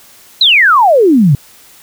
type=exponential sweep; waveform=sine; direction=down; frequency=4133 to 129.2 Hz; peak=-4 dBFS; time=0.41-1.35 s; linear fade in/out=2 ms; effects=white hiss -41 dBFS RMS until 1.82 s

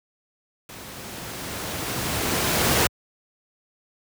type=noise with level ramp; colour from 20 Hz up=pink; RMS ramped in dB=-40 to -18 dBFS; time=0.69-2.87 s; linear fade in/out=2 ms; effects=high-pass 80 Hz 12 dB/octave

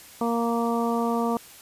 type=harmonic tone; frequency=233.1 Hz; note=A#3; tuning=in tune; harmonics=1 / 2 / 3 / 4 / 5; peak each=-25 / -28 / -30 / -31 / -32 dBFS; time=0.21-1.37 s; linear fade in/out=2 ms; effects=white hiss -47 dBFS RMS until 1.61 s + resampled to 32000 Hz

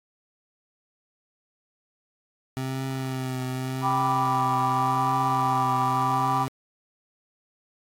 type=tone with vibrato; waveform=25% pulse; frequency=130.81 Hz; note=C3; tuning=in tune; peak=-24 dBFS; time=2.57-6.48 s; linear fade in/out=0 ms; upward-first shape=triangle; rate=0.86 Hz; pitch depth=35 cents each way
type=chord; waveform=sine; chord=G major; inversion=none; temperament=equal with one note detuned; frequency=781.3 / 987.8 / 1174.7 Hz; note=G5 / B5 / D6; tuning=-6 / 0 / 0 cents; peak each=-26 dBFS; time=3.81-6.47 s; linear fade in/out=50 ms
effects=AAC 64 kbps

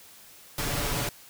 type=noise with comb filter; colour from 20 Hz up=pink; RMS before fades=-29 dBFS; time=0.58-1.09 s; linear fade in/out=2 ms; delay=7 ms; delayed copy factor=+0.55; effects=white hiss -51 dBFS RMS until 1.29 s

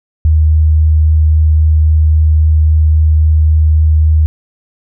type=tone with vibrato; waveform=sine; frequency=77.78 Hz; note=D#2; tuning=in tune; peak=-5 dBFS; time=0.25-4.26 s; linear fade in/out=0 ms; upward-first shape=triangle; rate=3.7 Hz; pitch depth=8 cents each way; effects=none

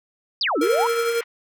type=exponential two-way sweep; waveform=sine; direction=down then up; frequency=5274 to 272 to 1028 Hz; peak=-19 dBFS; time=0.41-0.87 s; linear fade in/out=2 ms; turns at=0.59 s
type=tone; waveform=sine; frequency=1314 Hz; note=E6; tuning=6 cents flat; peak=-29 dBFS; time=0.55-1.09 s; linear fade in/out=10 ms
type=tone with tremolo; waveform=square; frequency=465.8 Hz; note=A#4; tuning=1 cent flat; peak=-19 dBFS; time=0.61-1.21 s; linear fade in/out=5 ms; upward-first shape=triangle; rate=11 Hz; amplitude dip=45%
type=band-pass noise; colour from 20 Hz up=white; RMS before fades=-38 dBFS; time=0.62-1.24 s; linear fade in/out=10 ms; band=1200 to 2400 Hz; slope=24 dB/octave
effects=none

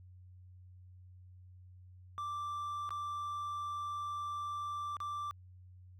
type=tone with dropouts; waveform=triangle; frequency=1174.7 Hz; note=D6; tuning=in tune; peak=-35 dBFS; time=2.18-5.31 s; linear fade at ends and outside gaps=0 ms; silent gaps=2.892-2.906 / 4.968-5.003 s; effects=added 91 Hz sine -53 dBFS peak until 5.99 s

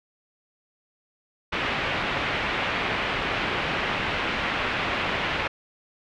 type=low-pass noise; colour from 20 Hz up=white; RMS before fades=-27 dBFS; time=1.52-5.48 s; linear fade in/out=10 ms; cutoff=2800 Hz; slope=24 dB/octave; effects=none

